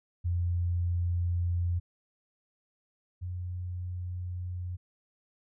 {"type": "tone pair in turn", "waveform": "sine", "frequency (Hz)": [87.31, 89.66], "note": ["F2", "F2"], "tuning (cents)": [0, 46], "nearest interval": "unison", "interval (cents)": 46, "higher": "second", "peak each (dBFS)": [-26, -33], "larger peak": "first", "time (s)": [[0.24, 1.8], [3.21, 4.77]], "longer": "neither", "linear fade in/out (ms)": 20, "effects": []}